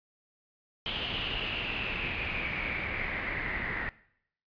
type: noise with low-pass filter sweep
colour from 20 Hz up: pink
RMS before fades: -34 dBFS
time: 0.86-3.89 s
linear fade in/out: 0 ms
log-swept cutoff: 3100 to 1900 Hz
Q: 7.8
effects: noise-tail reverb RT60 0.7 s tail -20 dB re dry + resampled to 11025 Hz